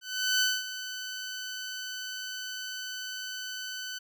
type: tone with ADSR envelope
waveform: 15% pulse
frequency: 1509 Hz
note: F#6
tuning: 34 cents sharp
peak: -16 dBFS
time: 0.01-3.99 s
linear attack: 400 ms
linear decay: 220 ms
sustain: -13 dB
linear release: 14 ms
effects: none